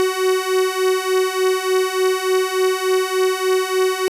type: beating tone pair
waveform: 45% pulse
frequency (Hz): 371.9 / 375.3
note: F#4 / F#4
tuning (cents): +9 / +25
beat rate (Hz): 3.4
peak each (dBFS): -20 / -18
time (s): 0-4.08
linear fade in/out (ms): 0
effects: resampled to 32000 Hz